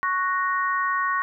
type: chord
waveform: sine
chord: F# major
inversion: second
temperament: equal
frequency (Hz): 1108.7 / 1480 / 1864.7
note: C#6 / F#6 / A#6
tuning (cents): 0 / 0 / 0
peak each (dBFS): -23 / -29 / -27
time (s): 0.03-1.22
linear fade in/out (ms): 0
effects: none